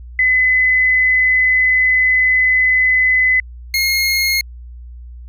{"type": "tone pair in turn", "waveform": ["sine", "25% pulse"], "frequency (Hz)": [2019, 2149], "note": ["B6", "C7"], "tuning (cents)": [38, 46], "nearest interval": "minor second", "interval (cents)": 108, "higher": "second", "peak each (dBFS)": -10, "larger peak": "neither", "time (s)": [[0.19, 3.4], [3.74, 4.41]], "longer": "first", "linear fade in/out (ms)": 2, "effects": ["added 60 Hz sine -31 dBFS peak until 5.28 s"]}